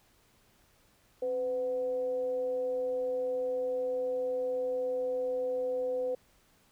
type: tone with frequency modulation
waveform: sine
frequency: 505 Hz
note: B4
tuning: 39 cents sharp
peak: -29 dBFS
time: 1.22-6.15 s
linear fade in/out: 5 ms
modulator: 236 Hz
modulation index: 0.24
effects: pink hiss -66 dBFS RMS until 6.71 s